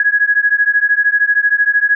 sine beating tone pair, 1661.2 / 1674.2 Hz, G#6 / G#6, 0 / +13 cents, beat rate 13 Hz, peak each -13 / -13 dBFS, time 0-1.95 s, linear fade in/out 2 ms, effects none

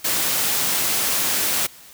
white high-pass noise, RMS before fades -21 dBFS, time 0.04-1.67 s, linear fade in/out 10 ms, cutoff 100 Hz, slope 12 dB/octave, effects white hiss -45 dBFS RMS until 1.93 s

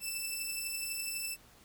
10% pulse beating tone pair, 2637 / 2649 Hz, E7 / E7, 0 / +8 cents, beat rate 12 Hz, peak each -33 / -28 dBFS, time 0-1.37 s, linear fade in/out 50 ms, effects pink hiss -60 dBFS RMS until 1.64 s

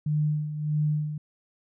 sine tone with tremolo, 151 Hz, D3, 48 cents sharp, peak -21 dBFS, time 0.06-1.18 s, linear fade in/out 5 ms, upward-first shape sine, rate 1.6 Hz, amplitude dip 65%, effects none

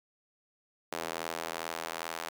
sawtooth tone with high-pass filter sweep, 82.41 Hz, E2, in tune, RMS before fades -38 dBFS, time 0.92-2.29 s, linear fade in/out 5 ms, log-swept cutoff 510 to 830 Hz, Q 0.89, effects none

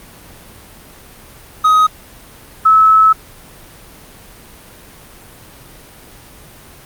triangle / sine tone pair in turn, 1259 / 1298.9 Hz, D#6 / E6, +20 / -26 cents, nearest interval minor second, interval 54 cents, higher second, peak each -5 dBFS, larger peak neither, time 1.64-1.87 / 2.65-3.13 s, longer second, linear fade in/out 10 ms, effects pink hiss -39 dBFS RMS until 6.85 s + Opus 32 kbps

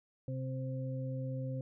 harmonic tone, 130.81 Hz, C3, in tune, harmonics 1 / 2 / 4, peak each -36 / -44 / -44 dBFS, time 0.28-1.61 s, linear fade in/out 2 ms, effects none

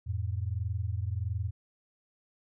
sine tone pair together, 87.31 / 108.8 Hz, F2 / A2, 0 / -19 cents, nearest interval major third, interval 381 cents, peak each -32 / -33 dBFS, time 0.06-1.51 s, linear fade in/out 20 ms, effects none

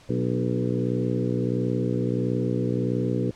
harmonic tone with a mistuned harmonic, 61.5 Hz, B1, 7 cents flat, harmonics 2 / 3 / 4 / 5 / 6 / 7 / 8, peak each -27 / -29 / -30 / -31 / -32 / -32 / -33 dBFS, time 0.09-3.31 s, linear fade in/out 5 ms, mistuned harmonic 5, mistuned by -28 cents, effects pink hiss -52 dBFS RMS until 3.35 s + low-pass 7000 Hz 12 dB/octave

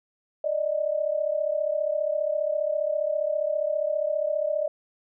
sine tone pair together, 587.4 / 622.3 Hz, D5 / D#5, 0 / 0 cents, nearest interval minor second, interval 100 cents, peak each -26 dBFS, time 0.44-4.68 s, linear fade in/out 5 ms, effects none

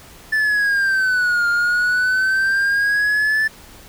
triangle exponential two-way sweep, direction down then up, 1760 to 1403 to 1760 Hz, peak -13 dBFS, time 0.32-3.48 s, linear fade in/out 10 ms, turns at 1.48 s, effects pink hiss -43 dBFS RMS until 3.88 s

